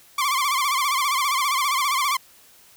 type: tone with vibrato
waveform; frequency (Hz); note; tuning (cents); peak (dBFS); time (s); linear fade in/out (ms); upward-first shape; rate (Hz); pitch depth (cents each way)
sawtooth; 1100; C#6; -14; -16; 0.18-2.17; 5; sine; 15; 120
effects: white hiss -52 dBFS RMS until 2.76 s